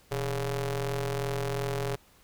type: ring-modulated tone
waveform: sawtooth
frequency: 144.7 Hz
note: D3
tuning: 25 cents flat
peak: -22 dBFS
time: 0.11-1.96 s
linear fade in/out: 10 ms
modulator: 268 Hz
effects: pink hiss -60 dBFS RMS until 2.23 s